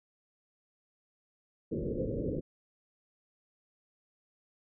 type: low-pass noise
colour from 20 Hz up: white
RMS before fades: -34 dBFS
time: 1.71-2.41 s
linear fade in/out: 20 ms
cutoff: 540 Hz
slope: 96 dB/octave
effects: none